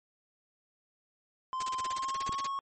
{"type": "tone with pitch glide", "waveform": "triangle", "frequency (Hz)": [1038, 1097.8], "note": ["C6", "C#6"], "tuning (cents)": [-14, -17], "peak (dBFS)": -30, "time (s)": [1.53, 2.59], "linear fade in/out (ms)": 0, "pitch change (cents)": 97, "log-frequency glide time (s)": [1.86, 2.32]}
{"type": "noise bursts", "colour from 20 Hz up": "white", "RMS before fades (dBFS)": -37, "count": 15, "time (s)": [1.6, 2.47], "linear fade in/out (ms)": 5, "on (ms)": 30, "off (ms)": 30}
{"type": "click", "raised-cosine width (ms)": 3, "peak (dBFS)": -26, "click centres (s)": 2.293}
{"effects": ["MP3 32 kbps"]}